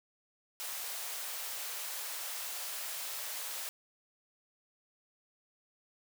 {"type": "high-pass noise", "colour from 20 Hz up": "white", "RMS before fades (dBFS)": -40, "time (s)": [0.6, 3.69], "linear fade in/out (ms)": 0, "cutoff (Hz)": 510, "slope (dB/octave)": 24, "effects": []}